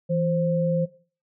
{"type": "tone pair together", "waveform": "sine", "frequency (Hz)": [165.5, 525.4], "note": ["E3", "C5"], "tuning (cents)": [7, 7], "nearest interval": "octave + minor sixth", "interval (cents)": 2000, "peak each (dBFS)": [-23, -24], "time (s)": [0.09, 0.86], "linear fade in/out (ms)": 20, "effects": ["noise-tail reverb RT60 0.4 s tail -17 dB re dry"]}